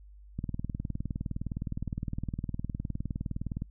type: click train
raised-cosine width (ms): 5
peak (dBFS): -21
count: 64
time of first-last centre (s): 0.39-3.621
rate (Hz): 19.5
effects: noise-tail reverb RT60 0.1 s tail -26 dB re dry + added 50 Hz sine -49 dBFS peak until 3.7 s